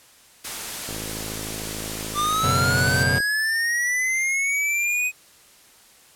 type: noise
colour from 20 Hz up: white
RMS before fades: -31 dBFS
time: 0.44-3.04 s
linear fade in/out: 10 ms
type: click train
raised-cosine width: 2 ms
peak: -21 dBFS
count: 125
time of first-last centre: 0.89-3.203 s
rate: 53.6 Hz
type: linear sweep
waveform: square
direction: up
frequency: 1169 to 2516 Hz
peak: -21 dBFS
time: 2.14-5.12 s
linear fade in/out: 50 ms
type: chord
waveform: sawtooth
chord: F# suspended fourth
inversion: none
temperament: just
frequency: 92.5 / 123.33 / 138.75 Hz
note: F#2 / B2 / C#3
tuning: 0 / -2 / +2 cents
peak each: -21 dBFS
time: 2.43-3.19 s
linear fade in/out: 10 ms
effects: white hiss -52 dBFS RMS until 6.15 s + low-pass 12000 Hz 12 dB/octave